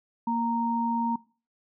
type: tone pair together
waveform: sine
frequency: 233.1 / 928.6 Hz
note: A#3 / A#5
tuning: 0 / -7 cents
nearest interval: 2 octaves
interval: 2393 cents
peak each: -27 dBFS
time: 0.27-1.16 s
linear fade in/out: 5 ms
effects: noise-tail reverb RT60 0.4 s tail -22 dB re dry